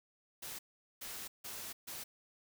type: noise bursts at uneven times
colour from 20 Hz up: white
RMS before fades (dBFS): -45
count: 4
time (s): 0.42-0.59 / 1.01-1.28 / 1.44-1.73 / 1.87-2.04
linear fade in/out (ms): 10
effects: none